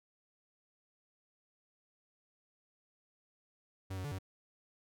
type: tone with pitch steps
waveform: 45% pulse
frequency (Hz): 95.4 / 93 / 145 / 95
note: G2 / F#2 / D3 / F#2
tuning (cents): -47 / +9 / -22 / +46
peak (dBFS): -38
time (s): 3.9-4.188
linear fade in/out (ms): 10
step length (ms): 72
effects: none